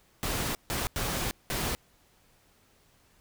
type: noise bursts at uneven times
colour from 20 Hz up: pink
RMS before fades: -31 dBFS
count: 4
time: 0.23-0.55 / 0.7-0.87 / 0.96-1.31 / 1.5-1.75 s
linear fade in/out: 0 ms
effects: pink hiss -64 dBFS RMS until 3.2 s